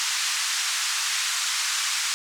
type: band-pass noise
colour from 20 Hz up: white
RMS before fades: -26 dBFS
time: 0-2.14 s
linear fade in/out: 0 ms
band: 1100 to 7700 Hz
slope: 24 dB/octave
effects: none